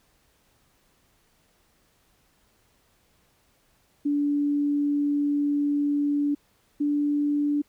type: tone pair in turn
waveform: sine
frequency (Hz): 289.2 / 291.5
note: D4 / D4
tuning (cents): -27 / -13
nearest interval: unison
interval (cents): 14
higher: second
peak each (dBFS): -21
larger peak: neither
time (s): 4.05-6.35 / 6.8-7.62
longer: first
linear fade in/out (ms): 10
effects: pink hiss -65 dBFS RMS until 7.68 s